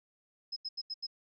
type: tone bursts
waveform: sine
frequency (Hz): 5120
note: D#8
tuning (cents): +49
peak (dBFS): -35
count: 5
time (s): 0.52-1.068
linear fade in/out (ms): 10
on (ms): 44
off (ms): 82
effects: none